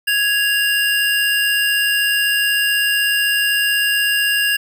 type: tone pair together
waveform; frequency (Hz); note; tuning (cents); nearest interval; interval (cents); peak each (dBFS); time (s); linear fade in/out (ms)
square; 1661.2 / 2794; G#6 / F7; 0 / 0; major sixth; 900; -18; 0.07-4.57; 10
effects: none

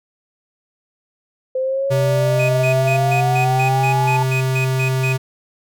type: exponential sweep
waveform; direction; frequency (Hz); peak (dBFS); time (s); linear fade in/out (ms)
sine; up; 515 to 882; -17; 1.55-4.23; 5
type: tone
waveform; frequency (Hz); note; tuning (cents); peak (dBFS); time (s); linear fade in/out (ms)
square; 130.81; C3; 0; -17; 1.9-5.18; 20
type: tone bursts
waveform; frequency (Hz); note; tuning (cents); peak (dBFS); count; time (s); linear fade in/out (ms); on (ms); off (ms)
triangle; 2500; D#7; +8; -19; 12; 2.39-5.13; 10; 100; 140
effects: none

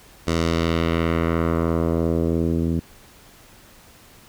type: tone with low-pass filter sweep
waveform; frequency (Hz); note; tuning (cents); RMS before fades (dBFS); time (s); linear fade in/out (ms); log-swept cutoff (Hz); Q
10% pulse; 83; E2; +12; -21; 0.27-2.8; 5; 7200 to 240; 1.1
effects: pink hiss -49 dBFS RMS until 4.28 s

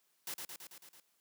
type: noise with echo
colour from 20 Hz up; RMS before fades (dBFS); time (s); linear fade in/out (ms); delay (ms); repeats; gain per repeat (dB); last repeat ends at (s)
white; -41; 0.27-0.34; 2; 110; 6; -3; 1
effects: white hiss -75 dBFS RMS until 1.2 s + high-pass 150 Hz 12 dB/octave

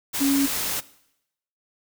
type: tone in noise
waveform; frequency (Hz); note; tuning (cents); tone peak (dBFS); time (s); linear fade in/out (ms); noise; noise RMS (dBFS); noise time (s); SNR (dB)
sine; 277.2; C#4; 0; -18; 0.2-0.47; 20; white; -27; 0.13-0.81; +6
effects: noise-tail reverb RT60 0.8 s tail -19 dB re dry

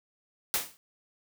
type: noise with exponential decay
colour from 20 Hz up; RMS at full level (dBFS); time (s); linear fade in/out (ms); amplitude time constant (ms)
white; -24; 0.54-0.77; 0; 49
effects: none

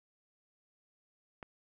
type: click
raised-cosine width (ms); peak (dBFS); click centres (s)
0.5; -29; 1.428
effects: none

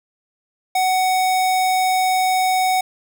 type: tone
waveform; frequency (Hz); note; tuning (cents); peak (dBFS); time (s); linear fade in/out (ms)
square; 746; F#5; +14; -16; 0.75-2.81; 5
effects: 7-bit

